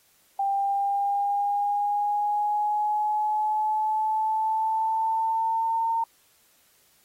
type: exponential sweep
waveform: sine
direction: up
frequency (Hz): 790 to 913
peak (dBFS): -22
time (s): 0.39-6.04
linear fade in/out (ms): 5
effects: white hiss -62 dBFS RMS until 7.04 s + AAC 48 kbps